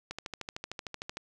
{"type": "click train", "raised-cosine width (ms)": 0.2, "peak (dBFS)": -20, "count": 15, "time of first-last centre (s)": [0.11, 1.171], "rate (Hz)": 13.2, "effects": []}